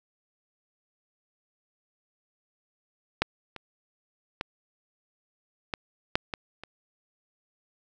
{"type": "clicks", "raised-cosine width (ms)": 0.3, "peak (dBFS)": [-6, -23, -14, -13, -6, -15, -24], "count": 7, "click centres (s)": [3.22, 3.563, 4.411, 5.738, 6.155, 6.338, 6.636], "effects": []}